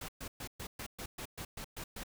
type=noise bursts; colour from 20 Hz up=pink; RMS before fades=-43 dBFS; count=11; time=0.01-2.035 s; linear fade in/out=5 ms; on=75 ms; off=120 ms; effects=none